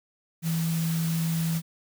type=tone in noise; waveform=sine; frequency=163.9 Hz; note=E3; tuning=10 cents flat; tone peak=-24 dBFS; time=0.42-1.62 s; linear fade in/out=50 ms; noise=white; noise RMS=-37 dBFS; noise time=0.42-1.62 s; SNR=+10 dB; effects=none